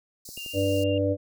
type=high-pass noise; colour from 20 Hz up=pink; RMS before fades=-43 dBFS; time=0.25-0.84 s; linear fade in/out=5 ms; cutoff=4200 Hz; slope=96 dB/octave
type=click train; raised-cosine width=2 ms; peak=-32 dBFS; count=5; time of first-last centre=0.29-0.635 s; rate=11.6 Hz
type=tone with vibrato; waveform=sine; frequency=2794 Hz; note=F7; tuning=in tune; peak=-35 dBFS; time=0.37-0.98 s; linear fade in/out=2 ms; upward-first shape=sine; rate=14 Hz; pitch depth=9 cents each way
type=harmonic tone; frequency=98 Hz; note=G2; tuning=in tune; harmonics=1 / 3 / 5 / 6; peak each=-27 / -27 / -27 / -27 dBFS; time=0.53-1.17 s; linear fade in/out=50 ms
effects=none